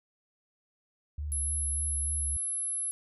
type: tone with vibrato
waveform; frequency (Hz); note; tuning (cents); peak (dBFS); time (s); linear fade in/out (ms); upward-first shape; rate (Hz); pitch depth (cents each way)
sine; 72; D2; -34; -32; 1.18-2.37; 5; sine; 3.4; 57
type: tone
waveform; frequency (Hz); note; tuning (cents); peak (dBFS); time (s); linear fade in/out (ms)
sine; 11000; F9; -27; -30; 1.32-2.91; 0
effects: none